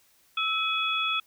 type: tone cluster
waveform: sine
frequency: 1310 / 2530 / 3384 Hz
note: E6 / D#7 / G#7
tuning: -11 / +28 / +32 cents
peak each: -29 dBFS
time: 0.37-1.2 s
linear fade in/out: 5 ms
effects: white hiss -63 dBFS RMS until 1.26 s